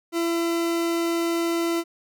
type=tone; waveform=40% pulse; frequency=336.6 Hz; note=E4; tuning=36 cents sharp; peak=-21 dBFS; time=0.12-1.84 s; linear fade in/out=50 ms; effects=none